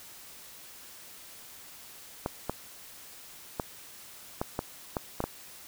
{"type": "clicks", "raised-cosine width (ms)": 1, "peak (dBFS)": -15, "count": 8, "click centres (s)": [2.261, 2.496, 3.598, 4.415, 4.591, 4.968, 5.204, 5.24], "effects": ["white hiss -49 dBFS RMS until 5.67 s"]}